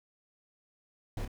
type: noise with echo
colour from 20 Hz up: brown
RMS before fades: -36 dBFS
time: 1.17-1.25 s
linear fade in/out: 2 ms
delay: 28 ms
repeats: 1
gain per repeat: -6 dB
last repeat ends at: 1.278 s
effects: none